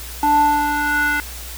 square tone with band-pass filter sweep, 293.7 Hz, D4, in tune, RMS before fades -17 dBFS, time 0.23-1.2 s, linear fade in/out 0 ms, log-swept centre 780 to 1700 Hz, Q 4.5, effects added 60 Hz sine -33 dBFS peak until 1.57 s + white hiss -34 dBFS RMS until 1.57 s

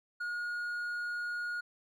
sine tone with hard clipping, 1438 Hz, F#6, 50 cents flat, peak -35 dBFS, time 0.2-1.61 s, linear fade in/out 10 ms, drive 3 dB, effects none

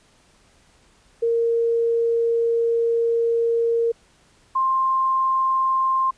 sine tone pair in turn, 463.5 / 1054.4 Hz, A#4 / C6, -10 / +13 cents, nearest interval octave + major second, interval 1423 cents, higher second, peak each -17 dBFS, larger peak neither, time 1.22-3.92 / 4.55-6.11 s, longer first, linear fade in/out 10 ms, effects pink hiss -57 dBFS RMS until 6.17 s + resampled to 22050 Hz

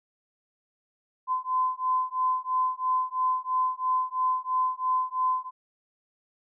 sine beating tone pair, 1022 / 1025 Hz, C6 / C6, -41 / -36 cents, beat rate 3 Hz, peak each -27 dBFS, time 1.27-5.51 s, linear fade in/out 50 ms, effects none

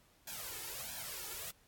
white noise with flanger, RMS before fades -44 dBFS, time 0.27-1.51 s, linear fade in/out 5 ms, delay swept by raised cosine 1.2 to 2.3 ms, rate 1.5 Hz, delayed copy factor +0.85, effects pink hiss -68 dBFS RMS until 1.67 s + AAC 64 kbps

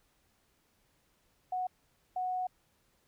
sine tone bursts at uneven times, 736 Hz, F#5, 9 cents flat, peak -31 dBFS, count 2, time 1.52-1.67 / 2.16-2.47 s, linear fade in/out 5 ms, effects pink hiss -72 dBFS RMS until 3.07 s

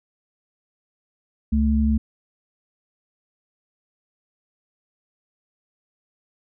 sine tone pair together, 69.1 / 219.4 Hz, C#2 / A3, -5 / -5 cents, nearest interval octave + minor sixth, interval 2000 cents, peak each -19 / -19 dBFS, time 1.52-1.98 s, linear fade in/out 10 ms, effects none

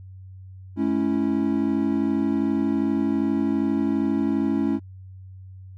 triangle chord, A major, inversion none, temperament equal with one note detuned, 214.6 / 277.2 / 329.6 Hz, A3 / C#4 / E4, -43 / 0 / 0 cents, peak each -23 / -21 / -24 dBFS, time 0.76-4.8 s, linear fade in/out 50 ms, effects added 94 Hz sine -39 dBFS peak until 5.77 s

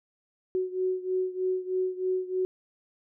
sine beating tone pair, 370 / 373.2 Hz, F#4 / F#4, 0 / +15 cents, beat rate 3.2 Hz, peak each -28 / -31 dBFS, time 0.55-2.45 s, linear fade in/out 0 ms, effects none

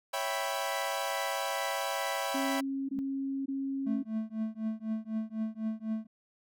sawtooth chord, C# half-diminished seventh, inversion none, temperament equal, 554.4 / 659.3 / 784 / 987.8 Hz, C#5 / E5 / G5 / B5, 0 / 0 / 0 / 0 cents, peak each -33 dBFS, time 0.13-2.61 s, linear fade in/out 10 ms
sine tone bursts, 271.7 Hz, C#4, 35 cents flat, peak -31 dBFS, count 3, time 2.34-4.03 s, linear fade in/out 10 ms, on 550 ms, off 20 ms
sine tone with exponential growth, 213.3 Hz, G#3, 46 cents sharp, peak -33 dBFS, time 2.87-2.99 s, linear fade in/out 0 ms, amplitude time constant 26 ms
triangle tone with tremolo, 220 Hz, A3, in tune, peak -26 dBFS, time 3.86-6.07 s, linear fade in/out 10 ms, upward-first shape triangle, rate 4 Hz, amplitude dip 100%
effects none

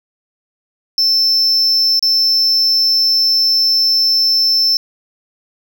triangle tone with dropouts, 5320 Hz, E8, 15 cents sharp, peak -9 dBFS, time 0.98-4.77 s, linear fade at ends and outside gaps 1 ms, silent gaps 1.994-2.026 s, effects 8-bit

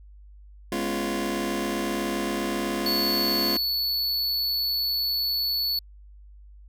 sawtooth chord, C# dominant seventh, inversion second, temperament just, 207.9 / 249.5 / 277.2 / 346.5 Hz, G#3 / B3 / C#4 / E#4, +2 / +18 / 0 / -14 cents, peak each -27 / -30 / -28 / -26 dBFS, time 0.72-3.57 s, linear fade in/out 2 ms
square tone, 4435 Hz, C#8, in tune, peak -24 dBFS, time 2.86-5.79 s, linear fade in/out 2 ms
effects added 50 Hz sine -45 dBFS peak until 6.68 s

